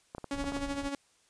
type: clicks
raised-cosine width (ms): 1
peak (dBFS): -25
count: 6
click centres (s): 0.149 / 0.182 / 0.243 / 0.442 / 0.521 / 0.567
type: tone with tremolo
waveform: sawtooth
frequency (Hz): 280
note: C#4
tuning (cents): +18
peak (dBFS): -27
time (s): 0.31-0.95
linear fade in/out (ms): 2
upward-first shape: sine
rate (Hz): 13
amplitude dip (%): 60
type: noise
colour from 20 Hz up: brown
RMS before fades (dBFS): -43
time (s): 0.33-0.89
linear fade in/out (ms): 0
effects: white hiss -67 dBFS RMS until 1.29 s + resampled to 22050 Hz